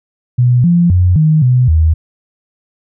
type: tone with pitch steps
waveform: sine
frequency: 123.4 / 173 / 90.1 / 155.8 / 125.7 / 79.6 Hz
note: B2 / F3 / F#2 / D#3 / B2 / D#2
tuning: -1 / -16 / -45 / +3 / +31 / +40 cents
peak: -6 dBFS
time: 0.38-1.94 s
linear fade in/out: 10 ms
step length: 260 ms
effects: none